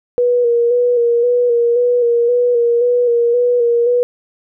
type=tone with vibrato; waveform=sine; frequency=479.9 Hz; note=B4; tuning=50 cents flat; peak=-10 dBFS; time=0.18-4.03 s; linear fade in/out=0 ms; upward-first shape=square; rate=1.9 Hz; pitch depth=29 cents each way; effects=none